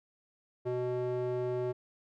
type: tone with band-pass filter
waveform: square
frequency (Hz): 124.5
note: B2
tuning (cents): +14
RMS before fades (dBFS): -33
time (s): 0.65-1.73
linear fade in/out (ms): 20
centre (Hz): 450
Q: 2.7
effects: none